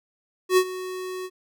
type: tone with ADSR envelope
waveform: square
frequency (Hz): 370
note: F#4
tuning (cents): 0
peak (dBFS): -14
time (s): 0.49-1.3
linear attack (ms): 82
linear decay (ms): 66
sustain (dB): -17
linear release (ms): 50
effects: none